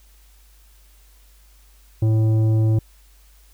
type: tone with tanh clipping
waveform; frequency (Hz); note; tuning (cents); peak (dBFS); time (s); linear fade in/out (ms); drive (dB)
sine; 110; A2; 0; -16; 2.02-2.79; 5; 10
effects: added 50 Hz sine -49 dBFS peak until 3.53 s + white hiss -57 dBFS RMS until 3.53 s